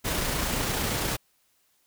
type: noise with amplitude modulation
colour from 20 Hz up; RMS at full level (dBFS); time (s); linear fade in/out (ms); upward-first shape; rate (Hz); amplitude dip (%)
pink; -27; 0.04-1.17; 20; sine; 28.8; 25
effects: white hiss -68 dBFS RMS until 1.86 s